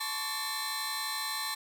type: tone cluster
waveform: sawtooth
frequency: 870 / 1065 / 1136 / 1792 / 4066 Hz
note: A5 / C6 / C#6 / A6 / B7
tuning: -20 / +30 / +42 / +31 / +50 cents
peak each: -38 / -40 / -36 / -36 / -33 dBFS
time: 0-1.55 s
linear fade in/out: 10 ms
effects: none